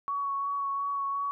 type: tone with vibrato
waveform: sine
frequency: 1118 Hz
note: C#6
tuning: 14 cents sharp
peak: -28 dBFS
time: 0.08-1.31 s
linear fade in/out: 0 ms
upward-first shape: sine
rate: 2.8 Hz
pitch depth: 15 cents each way
effects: none